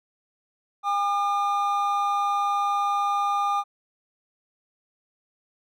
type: tone pair together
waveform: triangle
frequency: 809 / 1208.3 Hz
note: G#5 / D6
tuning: -46 / +49 cents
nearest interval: perfect fifth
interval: 695 cents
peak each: -23 / -22 dBFS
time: 0.83-3.64 s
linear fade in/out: 50 ms
effects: none